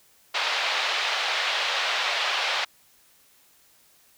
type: band-pass noise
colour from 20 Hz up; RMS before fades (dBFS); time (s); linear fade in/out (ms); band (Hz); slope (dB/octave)
white; -26; 0.34-2.65; 10; 580 to 4000; 24
effects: white hiss -59 dBFS RMS until 4.17 s